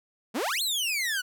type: exponential two-way sweep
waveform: sawtooth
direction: up then down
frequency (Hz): 196 to 4310 to 1439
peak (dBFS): -23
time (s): 0.34-1.22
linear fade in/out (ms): 20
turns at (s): 0.62
effects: none